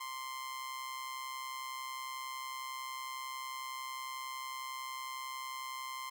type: tone with amplitude modulation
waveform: sawtooth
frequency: 1046.5 Hz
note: C6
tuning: in tune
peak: -34 dBFS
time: 0-6.1 s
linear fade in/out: 10 ms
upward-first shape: sine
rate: 131 Hz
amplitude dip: 55%
effects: none